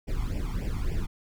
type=noise with flanger; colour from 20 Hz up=brown; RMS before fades=-29 dBFS; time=0.07-1.07 s; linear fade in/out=20 ms; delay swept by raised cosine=0.38 to 0.93 ms; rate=3.5 Hz; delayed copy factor=+0.9; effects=none

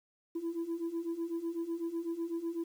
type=beating tone pair; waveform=sine; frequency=329.6 / 337.6 Hz; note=E4 / E4; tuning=0 / +41 cents; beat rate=8 Hz; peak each=-37 / -34 dBFS; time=0.35-2.64 s; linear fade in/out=10 ms; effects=tanh soft clip ceiling -30 dBFS + 10-bit

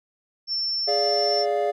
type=tone; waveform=sine; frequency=5390 Hz; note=E8; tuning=38 cents sharp; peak=-23 dBFS; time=0.47-1.46 s; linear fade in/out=50 ms
type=chord; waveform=triangle; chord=D diminished; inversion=second; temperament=equal with one note detuned; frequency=415.3 / 582.9 / 698.5 Hz; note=Ab4 / D5 / F5; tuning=0 / -13 / 0 cents; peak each=-23 dBFS; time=0.87-1.72 s; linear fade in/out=20 ms
effects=tanh soft clip ceiling -9 dBFS

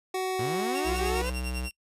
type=tone with pitch glide; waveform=25% pulse; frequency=374.2 to 370.5 Hz; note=F#4 to F#4; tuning=+20 to +2 cents; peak=-24 dBFS; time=0.14-1.22 s; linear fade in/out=5 ms; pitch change=-18 cents; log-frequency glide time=0.36-0.98 s
type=linear sweep; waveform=sawtooth; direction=up; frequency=103.9 to 519 Hz; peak=-28 dBFS; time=0.39-1.3 s; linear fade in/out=5 ms
type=tone with tremolo; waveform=sawtooth; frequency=2748 Hz; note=F7; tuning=29 cents flat; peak=-30 dBFS; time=0.75-1.71 s; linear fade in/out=0 ms; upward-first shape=triangle; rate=10 Hz; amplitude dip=100%
type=tone; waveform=square; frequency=63 Hz; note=B1; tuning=35 cents sharp; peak=-31 dBFS; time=0.84-1.7 s; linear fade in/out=50 ms
effects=noise-tail reverb RT60 0.1 s tail -25 dB re dry + resampled to 32000 Hz

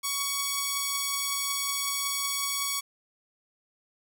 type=beating tone pair; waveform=5% pulse; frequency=1120 / 1125.4 Hz; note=C#6 / C#6; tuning=+18 / +26 cents; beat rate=5.4 Hz; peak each=-16 / -25 dBFS; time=0.03-2.81 s; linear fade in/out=20 ms; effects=none

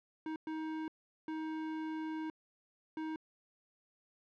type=tone bursts at uneven times; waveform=square; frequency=315.3 Hz; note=D#4; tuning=23 cents sharp; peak=-38 dBFS; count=4; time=0.26-0.36 / 0.47-0.88 / 1.28-2.3 / 2.97-3.16 s; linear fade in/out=2 ms; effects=low-pass 2000 Hz 12 dB/octave

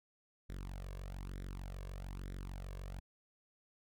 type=tone with flanger; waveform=sawtooth; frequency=46.66 Hz; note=F#1; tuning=15 cents sharp; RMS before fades=-45 dBFS; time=0.49-3 s; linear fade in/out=10 ms; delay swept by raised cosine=0.53 to 1.83 ms; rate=1.1 Hz; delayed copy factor=+0.7; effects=none

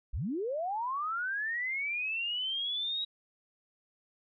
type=linear sweep; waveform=sine; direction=up; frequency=32.86 to 3841 Hz; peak=-31 dBFS; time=0.13-3.05 s; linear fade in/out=10 ms; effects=none

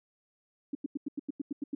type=tone bursts; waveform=sine; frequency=284.5 Hz; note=C#4; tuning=45 cents sharp; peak=-30 dBFS; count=10; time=0.73-1.75 s; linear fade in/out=5 ms; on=21 ms; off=90 ms; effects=none

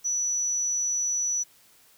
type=tone; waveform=sine; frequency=5920 Hz; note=F#8; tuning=in tune; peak=-24 dBFS; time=0.04-1.44 s; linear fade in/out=20 ms; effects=white hiss -58 dBFS RMS until 1.97 s

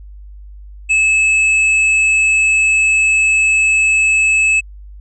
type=tone with hard clipping; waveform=sine; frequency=2600 Hz; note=E7; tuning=24 cents flat; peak=-11 dBFS; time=0.89-4.61 s; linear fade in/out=20 ms; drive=6 dB; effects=added 50 Hz sine -32 dBFS peak until 5 s + resampled to 22050 Hz

